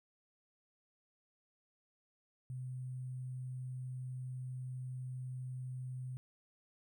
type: tone with sample-and-hold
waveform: sine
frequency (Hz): 127.7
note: C3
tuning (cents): -42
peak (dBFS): -40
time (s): 2.5-6.17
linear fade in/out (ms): 0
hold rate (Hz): 8820
effects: none